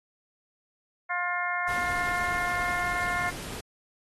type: harmonic tone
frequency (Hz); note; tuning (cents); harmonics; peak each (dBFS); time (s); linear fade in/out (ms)
354.2; F4; +24; 2 / 3 / 4 / 5 / 6; -33 / -33 / -33 / -33 / -33; 1.09-3.31; 20
type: noise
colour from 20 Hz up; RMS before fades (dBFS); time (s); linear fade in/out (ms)
pink; -39; 1.68-3.61; 10
effects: AAC 32 kbps